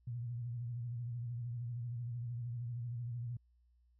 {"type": "tone with vibrato", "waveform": "sine", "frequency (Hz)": 119.6, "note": "A#2", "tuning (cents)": 45, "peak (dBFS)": -38, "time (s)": [0.07, 3.37], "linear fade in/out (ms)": 5, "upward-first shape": "sine", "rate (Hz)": 13, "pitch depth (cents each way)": 66, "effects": ["added 60 Hz sine -67 dBFS peak until 3.99 s"]}